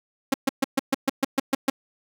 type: tone bursts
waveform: sawtooth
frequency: 270 Hz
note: C#4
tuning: 45 cents flat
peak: -14 dBFS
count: 10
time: 0.32-1.7 s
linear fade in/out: 5 ms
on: 21 ms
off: 130 ms
effects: none